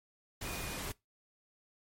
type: tone in noise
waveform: sine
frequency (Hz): 2452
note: D#7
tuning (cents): -26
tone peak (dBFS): -46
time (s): 0.45-0.77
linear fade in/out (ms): 5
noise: pink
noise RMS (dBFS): -40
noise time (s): 0.41-0.92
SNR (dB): -9
effects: noise-tail reverb RT60 0.2 s tail -22 dB re dry + MP3 64 kbps